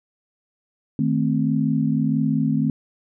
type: chord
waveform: sine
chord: A diminished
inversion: second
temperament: equal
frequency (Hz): 155.56 / 220 / 261.6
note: Eb3 / A3 / C4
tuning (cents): 0 / 0 / 0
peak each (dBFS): -22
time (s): 0.99-2.7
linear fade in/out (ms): 2
effects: none